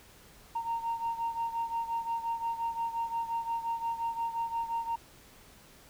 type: beating tone pair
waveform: sine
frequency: 921 / 926.7 Hz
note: A#5 / A#5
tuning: -21 / -10 cents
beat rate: 5.7 Hz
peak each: -31 / -35 dBFS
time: 0.55-4.96 s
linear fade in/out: 10 ms
effects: tanh soft clip ceiling -26 dBFS + pink hiss -56 dBFS RMS until 5.89 s